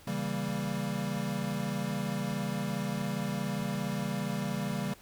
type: chord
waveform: square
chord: C# diminished seventh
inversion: none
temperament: equal with one note detuned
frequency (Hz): 138.59 / 163.39 / 196 / 233.1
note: C#3 / E3 / G3 / Bb3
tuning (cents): 0 / -15 / 0 / 0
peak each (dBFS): -38 / -39 / -35 / -39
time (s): 0.07-4.94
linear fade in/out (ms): 5
effects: pink hiss -56 dBFS RMS until 5.01 s